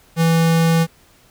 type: tone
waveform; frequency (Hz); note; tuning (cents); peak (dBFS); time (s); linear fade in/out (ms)
square; 164.81; E3; 0; -13; 0.16-0.87; 50
effects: pink hiss -52 dBFS RMS until 1.3 s